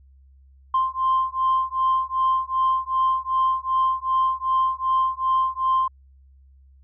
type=beating tone pair; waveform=sine; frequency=1046.5 / 1049.1 Hz; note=C6 / C6; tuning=0 / +4 cents; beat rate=2.6 Hz; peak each=-21 dBFS; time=0.74-5.88 s; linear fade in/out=5 ms; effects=tanh soft clip ceiling -13 dBFS + added 67 Hz sine -49 dBFS peak until 6.83 s